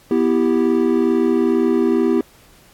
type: chord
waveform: triangle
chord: E minor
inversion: second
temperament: equal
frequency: 246.9 / 329.6 / 392 Hz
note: B3 / E4 / G4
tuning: 0 / 0 / 0 cents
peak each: -16 dBFS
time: 0.11-2.21 s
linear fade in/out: 2 ms
effects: pink hiss -50 dBFS RMS until 2.73 s + AAC 64 kbps